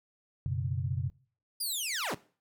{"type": "chord", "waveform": "sine", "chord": "F# suspended fourth", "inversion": "none", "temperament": "equal", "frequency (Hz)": [92.5, 123.47, 138.59], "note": ["F#2", "B2", "C#3"], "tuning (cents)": [0, 0, 0], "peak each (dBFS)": -34, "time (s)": [0.46, 1.1], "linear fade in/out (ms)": 0}
{"type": "linear sweep", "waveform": "15% pulse", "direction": "down", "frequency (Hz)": [4978, 56.9], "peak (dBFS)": -25, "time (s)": [1.6, 2.15], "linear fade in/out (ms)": 10}
{"effects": ["noise-tail reverb RT60 0.4 s tail -19 dB re dry"]}